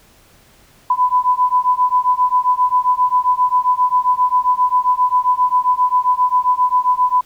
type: beating tone pair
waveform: sine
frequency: 996 / 1003.5 Hz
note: B5 / B5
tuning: +14 / +27 cents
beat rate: 7.5 Hz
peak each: -15 dBFS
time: 0.9-7.21 s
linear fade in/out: 5 ms
effects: pink hiss -50 dBFS RMS until 7.25 s